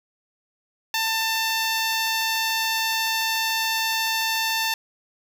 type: tone with notch filter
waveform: 5% pulse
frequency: 893 Hz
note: A5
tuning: 25 cents sharp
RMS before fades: -24 dBFS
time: 0.94-4.74 s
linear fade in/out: 2 ms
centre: 8900 Hz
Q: 0.68
effects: none